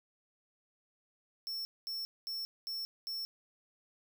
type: tone bursts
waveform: square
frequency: 5400 Hz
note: E8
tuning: 41 cents sharp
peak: -37 dBFS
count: 5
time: 1.47-3.25 s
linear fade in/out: 0 ms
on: 180 ms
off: 220 ms
effects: none